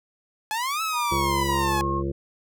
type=exponential two-way sweep; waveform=sawtooth; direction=up then down; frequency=840 to 1318.5 to 840 Hz; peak=-21 dBFS; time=0.51-1.81 s; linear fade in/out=0 ms; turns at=0.82 s
type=tone with pitch glide; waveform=sine; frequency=956 to 1079.3 Hz; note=A#5 to C#6; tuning=+43 to -47 cents; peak=-26 dBFS; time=0.92-2.03 s; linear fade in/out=50 ms; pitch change=+210 cents; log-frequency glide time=1.38-1.71 s
type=harmonic tone; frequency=68.8 Hz; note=C#2; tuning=12 cents flat; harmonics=1 / 2 / 3 / 5 / 6 / 7 / 8; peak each=-30 / -31 / -34 / -28 / -41 / -37 / -40 dBFS; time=1.11-2.12 s; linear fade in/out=10 ms
effects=none

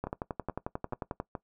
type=two click trains; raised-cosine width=1 ms; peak=-19 / -21 dBFS; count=14 / 4; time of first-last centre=0.04-1.201 / 0.07-1.352 s; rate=11.2 / 2.34 Hz; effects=noise-tail reverb RT60 0.1 s tail -19 dB re dry

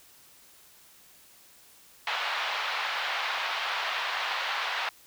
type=band-pass noise; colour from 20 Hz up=pink; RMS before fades=-31 dBFS; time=2.07-4.89 s; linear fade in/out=2 ms; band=790 to 3900 Hz; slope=24 dB/octave; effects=white hiss -56 dBFS RMS until 5.06 s

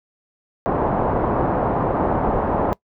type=low-pass noise; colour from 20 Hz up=white; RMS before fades=-20 dBFS; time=0.66-2.73 s; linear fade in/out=0 ms; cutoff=930 Hz; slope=24 dB/octave; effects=noise-tail reverb RT60 0.1 s tail -22 dB re dry

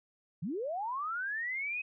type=linear sweep; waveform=sine; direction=up; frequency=137.2 to 2553 Hz; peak=-33 dBFS; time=0.42-1.82 s; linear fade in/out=10 ms; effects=none

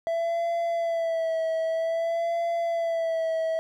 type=tone with vibrato; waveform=triangle; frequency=663 Hz; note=E5; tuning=10 cents sharp; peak=-22 dBFS; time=0.07-3.59 s; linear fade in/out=0 ms; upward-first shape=sine; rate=0.52 Hz; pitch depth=41 cents each way; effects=none

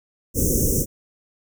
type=band-stop noise; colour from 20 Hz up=pink; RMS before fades=-20 dBFS; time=0.34-0.86 s; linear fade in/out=50 ms; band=540 to 5700 Hz; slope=96 dB/octave; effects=none

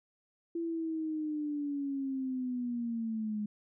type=linear sweep; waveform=sine; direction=down; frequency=337.7 to 207.7 Hz; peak=-32 dBFS; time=0.55-3.46 s; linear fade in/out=5 ms; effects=none

